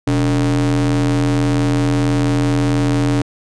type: ring-modulated tone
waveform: square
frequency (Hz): 81.4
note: E2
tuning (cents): -21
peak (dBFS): -11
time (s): 0.07-3.22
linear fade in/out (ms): 5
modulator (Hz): 205
effects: resampled to 22050 Hz